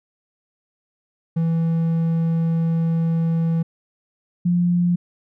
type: tone pair in turn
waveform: triangle / sine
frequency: 164.81 / 175.32 Hz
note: E3 / F3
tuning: 0 / +7 cents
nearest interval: minor second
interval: 107 cents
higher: second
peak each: -15 dBFS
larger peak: neither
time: 1.36-3.63 / 4.45-4.96 s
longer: first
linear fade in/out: 10 ms
effects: none